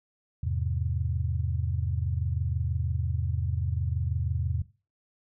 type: chord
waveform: sine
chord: E augmented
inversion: none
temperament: just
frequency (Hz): 82.41 / 103.01 / 128.76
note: E2 / G#2 / B#2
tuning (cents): 0 / -14 / -27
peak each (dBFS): -29 / -32 / -32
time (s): 0.43-4.62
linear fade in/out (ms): 5
effects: noise-tail reverb RT60 0.3 s tail -17 dB re dry